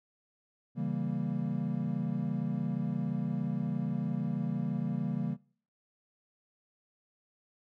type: chord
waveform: triangle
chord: C# diminished seventh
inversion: none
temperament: equal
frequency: 138.59 / 164.81 / 196 / 233.1 Hz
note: C#3 / E3 / G3 / Bb3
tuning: 0 / 0 / 0 / 0 cents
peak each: -34 dBFS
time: 0.75-5.37 s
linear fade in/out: 50 ms
effects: noise-tail reverb RT60 0.5 s tail -23 dB re dry